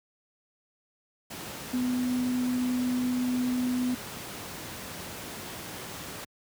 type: tone in noise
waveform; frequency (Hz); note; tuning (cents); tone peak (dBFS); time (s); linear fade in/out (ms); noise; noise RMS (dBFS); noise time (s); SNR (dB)
sine; 250; B3; +21; -25; 1.73-3.95; 10; pink; -39; 1.3-6.25; +11
effects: high-pass 100 Hz 12 dB/octave